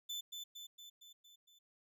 35% pulse tone with echo, 3515 Hz, A7, 2 cents flat, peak -38 dBFS, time 0.09-0.21 s, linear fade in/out 10 ms, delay 230 ms, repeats 6, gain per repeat -4 dB, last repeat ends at 1.59 s, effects none

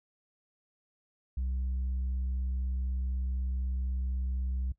sine tone, 64 Hz, C2, 38 cents flat, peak -27 dBFS, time 1.37-4.72 s, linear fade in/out 5 ms, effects noise-tail reverb RT60 0.1 s tail -19 dB re dry + tanh soft clip ceiling -28 dBFS

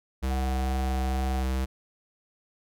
square tone with vibrato, 65.41 Hz, C2, in tune, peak -26 dBFS, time 0.22-1.66 s, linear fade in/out 20 ms, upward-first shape triangle, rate 2.2 Hz, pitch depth 9 cents each way
sine tone with pitch glide, 740 to 746.9 Hz, F#5 to F#5, 0 to +16 cents, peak -35 dBFS, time 0.27-1.45 s, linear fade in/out 50 ms, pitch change +16 cents, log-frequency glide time 0.42-0.77 s
effects none

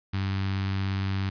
sawtooth tone with notch filter, 97.1 Hz, G2, 16 cents flat, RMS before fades -28 dBFS, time 0.13-1.3 s, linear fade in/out 10 ms, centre 530 Hz, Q 0.53, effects resampled to 11025 Hz + 10-bit

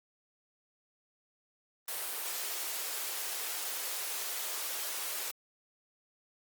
white high-pass noise, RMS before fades -37 dBFS, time 1.88-5.31 s, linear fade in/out 2 ms, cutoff 380 Hz, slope 24 dB/octave, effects Opus 32 kbps

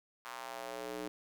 square tone with high-pass filter sweep, 61.3 Hz, B1, 12 cents flat, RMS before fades -43 dBFS, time 0.25-1.08 s, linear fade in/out 0 ms, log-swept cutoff 1100 to 330 Hz, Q 2, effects none

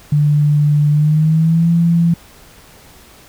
sine tone with pitch glide, 147.8 to 168.8 Hz, D3 to E3, +11 to +41 cents, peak -9 dBFS, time 0.12-2.14 s, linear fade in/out 5 ms, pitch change +230 cents, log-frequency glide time 0.91-1.7 s, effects pink hiss -43 dBFS RMS until 3.28 s

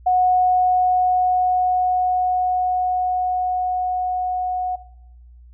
sine tone with level ramp, 732 Hz, F#5, 19 cents flat, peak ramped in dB -13 to -21 dBFS, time 0.06-4.76 s, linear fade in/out 10 ms, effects noise-tail reverb RT60 0.9 s tail -18 dB re dry + added 60 Hz sine -42 dBFS peak until 5.53 s

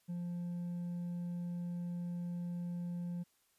sine tone with hard clipping, 174.61 Hz, F3, in tune, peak -38 dBFS, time 0.08-3.24 s, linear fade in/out 20 ms, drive 2 dB, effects white hiss -74 dBFS RMS until 3.58 s + resampled to 32000 Hz

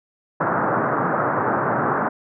white band-pass noise, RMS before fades -21 dBFS, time 0.4-2.09 s, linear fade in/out 10 ms, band 110 to 1500 Hz, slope 48 dB/octave, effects none

